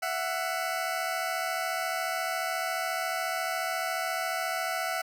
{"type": "tone pair together", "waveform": "20% pulse", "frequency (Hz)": [665.8, 740], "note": ["E5", "F#5"], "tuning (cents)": [17, 0], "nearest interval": "major second", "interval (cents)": 183, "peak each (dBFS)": -27, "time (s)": [0.02, 5.02], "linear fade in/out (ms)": 10, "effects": []}